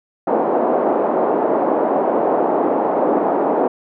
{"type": "band-pass noise", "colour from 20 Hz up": "white", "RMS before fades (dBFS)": -17, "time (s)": [0.27, 3.68], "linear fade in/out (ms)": 5, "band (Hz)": [260, 790], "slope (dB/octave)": 24, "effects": []}